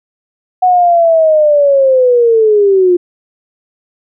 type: linear sweep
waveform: sine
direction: down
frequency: 740 to 349.2 Hz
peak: -5 dBFS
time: 0.62-2.97 s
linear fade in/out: 10 ms
effects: none